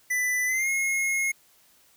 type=tone with pitch glide; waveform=square; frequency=1992 to 2160 Hz; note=B6 to C#7; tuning=+14 to -45 cents; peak=-24 dBFS; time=0.1-1.32 s; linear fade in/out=10 ms; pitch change=+141 cents; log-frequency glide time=0.46-0.69 s; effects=white hiss -60 dBFS RMS until 1.96 s